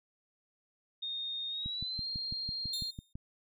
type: tone with pitch glide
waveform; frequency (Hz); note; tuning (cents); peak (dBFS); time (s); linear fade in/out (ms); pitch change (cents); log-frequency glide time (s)
sine; 3687 to 4211; A#7 to C8; -20 to +10; -35; 1.02-2.91; 10; +230; 1.49-2.06
type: click train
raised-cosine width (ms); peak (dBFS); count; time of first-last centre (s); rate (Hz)
5; -29; 10; 1.66-3.155; 6.02
type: tone with exponential decay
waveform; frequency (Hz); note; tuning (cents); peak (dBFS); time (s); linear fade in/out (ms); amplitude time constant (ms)
sawtooth; 3662; A#7; -32; -32; 2.73-3.13; 5; 85
effects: none